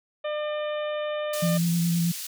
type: harmonic tone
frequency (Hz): 601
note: D5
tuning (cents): +40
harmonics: 1 / 2 / 3 / 4 / 5 / 6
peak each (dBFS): -27 / -37 / -40 / -43 / -43 / -45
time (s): 0.24-1.58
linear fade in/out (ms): 10
type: high-pass noise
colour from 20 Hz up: pink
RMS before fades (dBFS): -35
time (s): 1.33-2.27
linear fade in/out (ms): 5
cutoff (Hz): 4300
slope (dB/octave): 12
type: tone with vibrato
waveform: sine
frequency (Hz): 170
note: F3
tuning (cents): -46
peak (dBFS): -21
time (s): 1.42-2.12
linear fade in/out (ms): 10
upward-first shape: square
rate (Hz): 9.5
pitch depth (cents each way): 17
effects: none